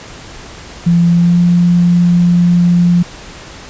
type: tone with pitch glide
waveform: sine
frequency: 171.2 to 174.49 Hz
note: F3 to F3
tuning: -34 to -1 cents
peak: -6 dBFS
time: 0.86-3.03 s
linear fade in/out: 10 ms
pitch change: +33 cents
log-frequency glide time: 1.12-1.39 s
effects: pink hiss -32 dBFS RMS until 3.69 s + resampled to 16000 Hz